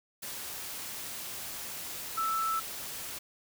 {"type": "tone in noise", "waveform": "sine", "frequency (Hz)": 1318.5, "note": "E6", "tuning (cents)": 0, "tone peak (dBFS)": -28, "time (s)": [2.17, 2.6], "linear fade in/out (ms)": 10, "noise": "white", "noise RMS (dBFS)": -40, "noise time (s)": [0.22, 3.19], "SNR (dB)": 9, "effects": []}